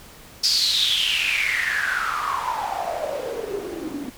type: noise with band-pass filter sweep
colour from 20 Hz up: white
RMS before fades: -24 dBFS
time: 0.43-4.1 s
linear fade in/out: 10 ms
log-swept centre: 5000 to 260 Hz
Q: 9.4
effects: pink hiss -45 dBFS RMS until 4.17 s